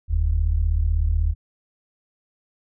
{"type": "tone pair together", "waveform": "sine", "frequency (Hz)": [42.46, 78.5], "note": ["F1", "D#2"], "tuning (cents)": [-48, 16], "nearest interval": "major seventh", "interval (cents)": 1064, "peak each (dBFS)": -20, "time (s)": [0.08, 1.35], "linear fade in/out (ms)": 50, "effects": []}